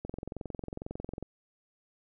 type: click train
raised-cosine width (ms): 2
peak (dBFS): -24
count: 27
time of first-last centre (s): 0.05-1.226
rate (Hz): 22.1
effects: none